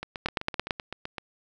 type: two click trains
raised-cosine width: 0.3 ms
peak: -9 / -18 dBFS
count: 5 / 10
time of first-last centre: 0.26-0.708 / 0.03-1.182 s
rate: 8.93 / 7.81 Hz
effects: none